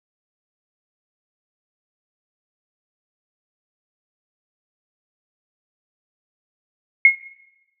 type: tone with exponential decay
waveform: sine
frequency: 2162 Hz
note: C#7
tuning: 44 cents flat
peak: -4 dBFS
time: 7.05-7.23 s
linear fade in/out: 2 ms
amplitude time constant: 38 ms
effects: noise-tail reverb RT60 0.9 s tail -17 dB re dry